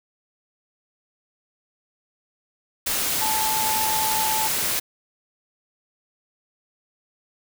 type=tone in noise; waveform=sine; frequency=874 Hz; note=A5; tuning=12 cents flat; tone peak=-24 dBFS; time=3.21-4.48 s; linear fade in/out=10 ms; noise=white; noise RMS=-24 dBFS; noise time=2.86-4.8 s; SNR=-3 dB; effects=none